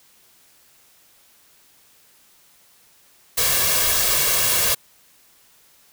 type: noise with comb filter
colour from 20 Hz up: white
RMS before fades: -19 dBFS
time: 3.37-4.75 s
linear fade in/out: 10 ms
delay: 1.8 ms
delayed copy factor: +0.65
effects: white hiss -55 dBFS RMS until 5.92 s